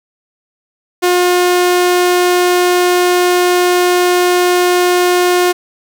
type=tone; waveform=sawtooth; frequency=357.6 Hz; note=F4; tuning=41 cents sharp; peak=-5 dBFS; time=1.02-5.53 s; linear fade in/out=20 ms; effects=7-bit